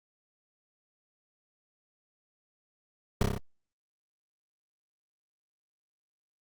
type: noise with echo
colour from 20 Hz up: brown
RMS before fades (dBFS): -23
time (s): 3.21-3.23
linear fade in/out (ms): 2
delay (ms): 30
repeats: 5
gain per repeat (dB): -2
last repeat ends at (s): 3.38
effects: Opus 48 kbps